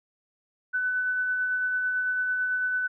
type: tone with tremolo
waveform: sine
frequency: 1500 Hz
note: F#6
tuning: 23 cents sharp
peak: -23 dBFS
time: 0.73-2.88 s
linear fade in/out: 20 ms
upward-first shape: sine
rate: 9 Hz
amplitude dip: 25%
effects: none